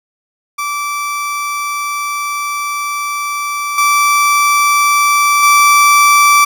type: tone with level steps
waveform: 30% pulse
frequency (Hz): 1163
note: D6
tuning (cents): -17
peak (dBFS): -14 / -6 / -3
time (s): 0.58-6.45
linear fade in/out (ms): 10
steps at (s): 3.78 / 5.43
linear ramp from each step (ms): 2
effects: none